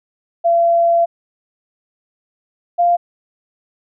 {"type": "tone pair in turn", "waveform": "sine", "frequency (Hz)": [680, 695.9], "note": ["F5", "F5"], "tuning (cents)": [-46, -6], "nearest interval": "unison", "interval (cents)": 40, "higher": "second", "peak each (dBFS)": -10, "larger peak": "neither", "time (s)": [[0.44, 1.06], [2.78, 2.97]], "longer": "first", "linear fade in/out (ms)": 20, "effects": []}